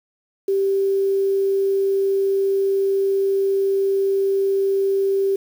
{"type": "tone with quantisation", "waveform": "sine", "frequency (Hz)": 391.1, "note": "G4", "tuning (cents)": -4, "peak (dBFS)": -16, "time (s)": [0.48, 5.36], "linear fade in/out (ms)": 5, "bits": 7, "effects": []}